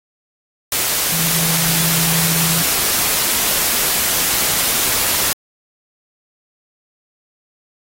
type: tone in noise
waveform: sine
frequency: 165 Hz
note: E3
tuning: 2 cents sharp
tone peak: -22 dBFS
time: 1.12-2.62 s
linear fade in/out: 2 ms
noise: white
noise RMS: -17 dBFS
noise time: 0.72-5.33 s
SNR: -8 dB
effects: AAC 48 kbps